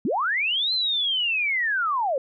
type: linear two-way sweep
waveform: sine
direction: up then down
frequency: 174.61 to 4148 to 501 Hz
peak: -21 dBFS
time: 0.05-2.18 s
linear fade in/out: 2 ms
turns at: 0.73 s
effects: none